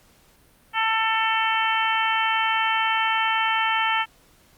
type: harmonic tone with a mistuned harmonic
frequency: 445.1 Hz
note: A4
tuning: 20 cents sharp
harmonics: 2 / 3 / 4 / 5 / 6 / 7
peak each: -24 / -26 / -27 / -28 / -29 / -29 dBFS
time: 0.73-4.06 s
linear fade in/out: 50 ms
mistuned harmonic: 7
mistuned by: -16 cents
effects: pink hiss -57 dBFS RMS until 4.57 s + Opus 48 kbps